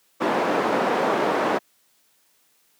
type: band-pass noise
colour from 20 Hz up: white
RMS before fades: -22 dBFS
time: 0.2-1.59 s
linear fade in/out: 20 ms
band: 250 to 810 Hz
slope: 12 dB/octave
effects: white hiss -63 dBFS RMS until 2.79 s + high-pass 150 Hz 12 dB/octave